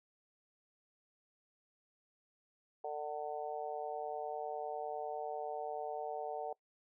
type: harmonic tone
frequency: 149.8 Hz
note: D3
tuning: 35 cents sharp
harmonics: 3 / 4 / 5 / 6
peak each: -43 / -44 / -41 / -49 dBFS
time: 2.84-6.53 s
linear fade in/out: 5 ms
effects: noise-tail reverb RT60 0.1 s tail -23 dB re dry